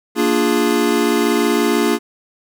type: chord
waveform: square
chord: Bb dominant seventh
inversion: none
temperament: equal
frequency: 233.1 / 293.7 / 349.2 / 415.3 Hz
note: Bb3 / D4 / F4 / Ab4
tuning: 0 / 0 / 0 / 0 cents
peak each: -20 dBFS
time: 0.15-1.99 s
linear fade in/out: 50 ms
effects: none